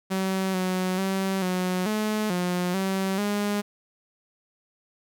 sawtooth tone with pitch steps, 190.2 / 184.8 / 192.1 / 182.9 / 214.1 / 178.8 / 191.8 / 205.4 Hz, F#3 / F#3 / G3 / F#3 / A3 / F3 / G3 / G#3, +48 / -2 / -35 / -20 / -47 / +41 / -37 / -19 cents, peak -20 dBFS, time 0.1-3.62 s, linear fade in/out 20 ms, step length 440 ms, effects none

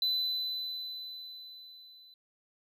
triangle tone with level ramp, 4009 Hz, B7, 25 cents sharp, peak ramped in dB -25 to -53 dBFS, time 0.02-2.14 s, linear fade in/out 2 ms, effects none

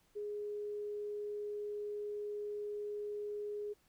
sine tone, 415.3 Hz, G#4, in tune, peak -38 dBFS, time 0.15-3.74 s, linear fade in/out 20 ms, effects pink hiss -72 dBFS RMS until 3.88 s

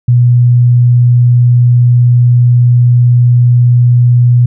sine tone, 121.9 Hz, B2, 22 cents flat, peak -3 dBFS, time 0.08-4.46 s, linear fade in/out 5 ms, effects none

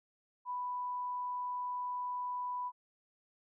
sine tone, 990 Hz, B5, 4 cents sharp, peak -35 dBFS, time 0.45-2.72 s, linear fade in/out 50 ms, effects none

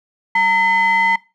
triangle ring-modulated tone, 554.4 Hz, C#5, in tune, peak -7 dBFS, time 0.35-1.16 s, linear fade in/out 5 ms, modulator 1470 Hz, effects noise-tail reverb RT60 0.3 s tail -22 dB re dry

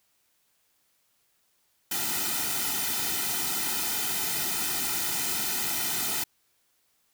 white noise with comb filter, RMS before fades -29 dBFS, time 1.91-6.24 s, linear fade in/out 5 ms, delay 1.8 ms, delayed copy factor -0.9, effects white hiss -70 dBFS RMS until 7.13 s

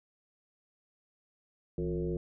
sine tone with frequency modulation, 259.9 Hz, C4, 11 cents flat, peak -30 dBFS, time 1.78-2.17 s, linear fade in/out 2 ms, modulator 95 Hz, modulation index 2.1, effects none

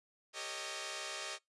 5% pulse chord, Eb dominant seventh, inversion first, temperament equal with one note detuned, 392 / 454.7 / 554.4 / 622.3 Hz, G4 / Bb4 / Db5 / Eb5, 0 / -43 / 0 / 0 cents, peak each -37 / -37 / -35 / -32 dBFS, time 0.33-1.39 s, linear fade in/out 50 ms, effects noise-tail reverb RT60 0.2 s tail -26 dB re dry + resampled to 24000 Hz

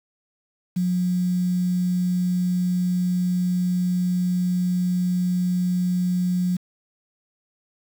sine tone with quantisation, 180 Hz, F#3, 47 cents flat, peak -19 dBFS, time 0.76-6.57 s, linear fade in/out 10 ms, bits 7, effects none

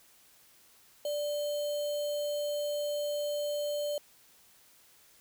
sine tone with sample-and-hold, 587.3 Hz, D5, in tune, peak -30 dBFS, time 1.05-3.98 s, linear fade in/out 2 ms, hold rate 3675 Hz, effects white hiss -61 dBFS RMS until 5.2 s

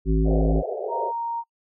harmonic tone, 53.6 Hz, A1, 45 cents flat, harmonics 1 / 3 / 5 / 7, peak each -19 / -24 / -26 / -27 dBFS, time 0.05-0.63 s, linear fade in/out 50 ms
pink band-pass noise, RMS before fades -29 dBFS, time 0.24-1.13 s, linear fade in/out 50 ms, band 390 to 740 Hz, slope 96 dB/octave
sine tone, 931 Hz, A#5, 2 cents flat, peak -25 dBFS, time 0.88-1.44 s, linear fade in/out 50 ms
effects noise-tail reverb RT60 0.1 s tail -26 dB re dry

